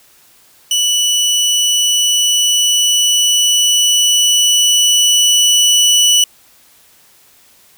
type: tone with level ramp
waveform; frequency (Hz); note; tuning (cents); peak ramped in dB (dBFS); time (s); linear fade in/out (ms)
25% pulse; 2960; F#7; 0; -8 to -4; 0.71-6.24; 2
effects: white hiss -48 dBFS RMS until 7.77 s